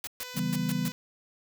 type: noise bursts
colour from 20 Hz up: white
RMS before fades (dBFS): -36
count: 6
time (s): 0.04-0.882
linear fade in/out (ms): 2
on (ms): 32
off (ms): 130
type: tone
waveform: 5% pulse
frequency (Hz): 500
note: B4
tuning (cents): +21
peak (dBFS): -28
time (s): 0.2-0.92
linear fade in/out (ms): 0
type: chord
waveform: sine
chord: C# half-diminished seventh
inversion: none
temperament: equal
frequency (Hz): 138.59 / 164.81 / 196 / 246.9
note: C#3 / E3 / G3 / B3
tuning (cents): 0 / 0 / 0 / 0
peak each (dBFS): -35 / -31 / -32 / -32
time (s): 0.34-0.92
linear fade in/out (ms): 50
effects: none